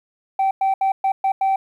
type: tone bursts at uneven times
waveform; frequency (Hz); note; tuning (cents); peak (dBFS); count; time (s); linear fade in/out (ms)
sine; 774; G5; -22; -13; 6; 0.39-0.51 / 0.61-0.74 / 0.81-0.92 / 1.04-1.12 / 1.24-1.32 / 1.41-1.56; 5
effects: tanh soft clip ceiling -14 dBFS + 9-bit

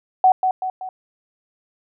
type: tone with echo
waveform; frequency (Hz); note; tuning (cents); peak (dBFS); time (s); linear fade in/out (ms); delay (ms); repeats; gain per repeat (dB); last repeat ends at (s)
sine; 749; F#5; +21; -9; 0.24-0.32; 2; 190; 3; -6; 0.89
effects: none

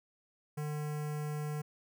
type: tone with notch filter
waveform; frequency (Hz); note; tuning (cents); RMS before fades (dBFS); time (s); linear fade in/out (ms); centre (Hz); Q
square; 150; D3; +37; -37; 0.57-1.62; 10; 3700; 1
effects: none

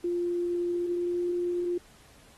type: tone with pitch glide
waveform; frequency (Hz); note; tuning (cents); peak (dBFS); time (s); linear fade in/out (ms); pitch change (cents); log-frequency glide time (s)
sine; 349.2 to 351.6; F4 to F4; 0 to +12; -26; 0.04-1.78; 5; +12; 0.78-1.23
effects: pink hiss -57 dBFS RMS until 2.37 s + AAC 32 kbps

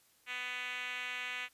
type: tone with band-pass filter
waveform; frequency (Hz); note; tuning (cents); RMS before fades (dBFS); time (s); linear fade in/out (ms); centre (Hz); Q
5% pulse; 249.1; B3; +15; -40; 0.26-1.49; 50; 2400; 2
effects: white hiss -68 dBFS RMS until 1.53 s + resampled to 32000 Hz

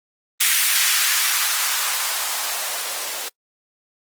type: noise with band-pass filter sweep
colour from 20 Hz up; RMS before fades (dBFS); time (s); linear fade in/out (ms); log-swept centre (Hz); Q
violet; -21; 0.4-3.29; 10; 2100 to 490; 1.4
effects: noise-tail reverb RT60 0.1 s tail -24 dB re dry + Opus 24 kbps

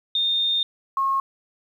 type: tone pair in turn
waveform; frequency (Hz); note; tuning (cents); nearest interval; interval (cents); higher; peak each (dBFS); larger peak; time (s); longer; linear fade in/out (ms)
sine; 3646 / 1084; A#7 / C#6; -39 / -39; octave + major sixth; 2100; first; -19; neither; 0.15-0.63 / 0.97-1.2; first; 2
effects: 9-bit

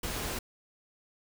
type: noise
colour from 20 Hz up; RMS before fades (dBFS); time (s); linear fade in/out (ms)
pink; -35; 0.03-0.39; 5
effects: none

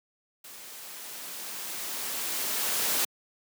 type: noise with level ramp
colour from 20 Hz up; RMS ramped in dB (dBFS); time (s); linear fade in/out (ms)
white; -46 to -26; 0.44-3.05; 5
effects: high-pass 200 Hz 12 dB/octave

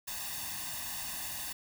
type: noise with comb filter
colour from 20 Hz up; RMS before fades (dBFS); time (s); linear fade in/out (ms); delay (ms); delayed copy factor
white; -39; 0.07-1.53; 10; 1.1; +1
effects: none

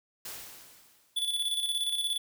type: noise with exponential decay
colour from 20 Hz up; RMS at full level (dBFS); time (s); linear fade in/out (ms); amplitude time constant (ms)
white; -39; 0.25-1.45; 5; 260
type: tone with tremolo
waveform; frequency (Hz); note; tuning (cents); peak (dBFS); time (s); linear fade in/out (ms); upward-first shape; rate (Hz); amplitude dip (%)
square; 3453; A7; -33; -27; 1.16-2.18; 10; square; 17; 50
effects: none

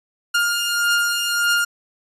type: beating tone pair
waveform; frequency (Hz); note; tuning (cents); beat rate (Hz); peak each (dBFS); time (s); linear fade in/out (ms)
sawtooth; 1410 / 1411.7; F6 / F6; +16 / +18; 1.7; -15 / -20; 0.34-1.65; 10
effects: resampled to 32000 Hz

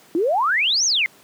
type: exponential two-way sweep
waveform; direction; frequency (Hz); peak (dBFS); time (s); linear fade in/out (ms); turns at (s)
sine; up then down; 311.1 to 6645 to 2014; -16; 0.15-1.06; 0; 0.85
effects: pink hiss -50 dBFS RMS until 1.23 s + high-pass 200 Hz 12 dB/octave

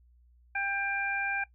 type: harmonic tone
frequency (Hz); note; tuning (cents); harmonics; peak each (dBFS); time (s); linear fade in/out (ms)
794; G5; +22; 1 / 2 / 3; -35 / -32 / -33; 0.55-1.44; 5
effects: noise-tail reverb RT60 0.1 s tail -18 dB re dry + added 60 Hz sine -58 dBFS peak until 1.54 s

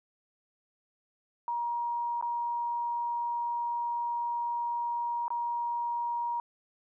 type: tone with dropouts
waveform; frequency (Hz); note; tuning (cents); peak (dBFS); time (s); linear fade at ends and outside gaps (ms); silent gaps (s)
sine; 948; A#5; +29; -29; 1.48-6.4; 1; 2.212-2.225 / 5.281-5.304
effects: none

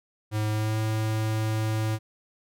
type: tone with pitch glide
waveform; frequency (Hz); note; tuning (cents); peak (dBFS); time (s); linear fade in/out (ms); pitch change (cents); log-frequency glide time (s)
square; 107.2 to 109.39; A2 to A2; -45 to -10; -25; 0.31-1.99; 50; +35; 0.5-0.78
effects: none

